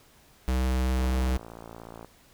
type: tone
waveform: square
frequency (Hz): 64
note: C2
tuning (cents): -38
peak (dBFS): -24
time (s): 0.48-1.37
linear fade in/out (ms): 0
type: click train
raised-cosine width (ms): 1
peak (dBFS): -28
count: 61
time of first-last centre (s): 0.99-2.046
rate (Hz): 56.8
effects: pink hiss -58 dBFS RMS until 2.33 s